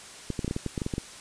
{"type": "clicks", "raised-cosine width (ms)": 3, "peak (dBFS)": -16, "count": 12, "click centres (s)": [0.303, 0.392, 0.446, 0.479, 0.511, 0.564, 0.663, 0.778, 0.818, 0.864, 0.938, 0.981], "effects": ["white hiss -45 dBFS RMS until 1.2 s", "resampled to 22050 Hz"]}